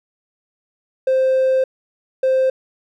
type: tone bursts at uneven times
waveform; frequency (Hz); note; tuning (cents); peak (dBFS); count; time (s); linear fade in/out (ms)
triangle; 523.3; C5; 0; -10; 2; 1.07-1.64 / 2.23-2.5; 5
effects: tanh soft clip ceiling -8 dBFS

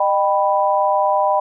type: chord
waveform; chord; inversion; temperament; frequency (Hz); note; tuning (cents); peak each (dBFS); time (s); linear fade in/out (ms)
sine; Eb augmented; none; equal with one note detuned; 610.2 / 784 / 987.8; Eb5 / G5 / B5; -34 / 0 / 0; -18; 0-1.4; 5
effects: none

